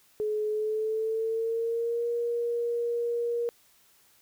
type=tone with pitch glide; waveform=sine; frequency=425.9 to 472.6 Hz; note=G#4 to A#4; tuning=+44 to +24 cents; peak=-26 dBFS; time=0.2-3.49 s; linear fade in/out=0 ms; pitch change=+180 cents; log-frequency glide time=0.49-2.07 s; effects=white hiss -62 dBFS RMS until 4.21 s